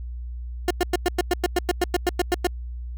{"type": "tone bursts", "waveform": "30% pulse", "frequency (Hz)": 356.3, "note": "F4", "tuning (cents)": 35, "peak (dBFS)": -15, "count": 15, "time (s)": [0.68, 2.47], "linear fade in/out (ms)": 2, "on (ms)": 26, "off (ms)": 100, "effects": ["added 60 Hz sine -30 dBFS peak until 2.97 s"]}